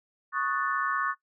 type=chord; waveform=sine; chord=D# half-diminished seventh; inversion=third; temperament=equal; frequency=1108.7 / 1244.5 / 1480 / 1760 Hz; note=C#6 / D#6 / F#6 / A6; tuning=0 / 0 / 0 / 0 cents; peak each=-29 / -33 / -32 / -33 dBFS; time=0.32-1.15 s; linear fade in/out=50 ms; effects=noise-tail reverb RT60 0.1 s tail -18 dB re dry